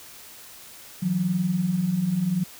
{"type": "tone pair together", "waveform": "sine", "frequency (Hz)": [161.86, 182.5], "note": ["E3", "F#3"], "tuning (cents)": [-31, -24], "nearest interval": "major second", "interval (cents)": 207, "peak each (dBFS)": [-28, -22], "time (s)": [1.02, 2.44], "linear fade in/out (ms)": 10, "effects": ["white hiss -45 dBFS RMS until 2.59 s"]}